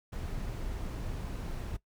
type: noise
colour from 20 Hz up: brown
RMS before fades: -37 dBFS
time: 0.12-1.77 s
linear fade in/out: 10 ms
effects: noise-tail reverb RT60 0.1 s tail -18 dB re dry